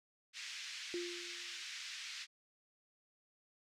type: band-pass noise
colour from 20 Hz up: pink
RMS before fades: -47 dBFS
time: 0.33-2.27 s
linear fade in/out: 50 ms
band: 1900 to 6200 Hz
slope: 24 dB/octave
type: tone with exponential decay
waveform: sine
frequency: 349.2 Hz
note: F4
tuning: in tune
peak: -36 dBFS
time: 0.94-1.63 s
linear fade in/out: 1 ms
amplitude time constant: 150 ms
effects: none